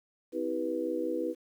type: chord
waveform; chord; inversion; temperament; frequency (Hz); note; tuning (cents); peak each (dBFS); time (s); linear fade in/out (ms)
sine; C major seventh; none; just; 261.6 / 327 / 392.4 / 490.5; C4 / E4 / G4 / B4; 0 / -14 / +2 / -12; -39 / -33 / -38 / -33; 0.32-1.35; 50
effects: 10-bit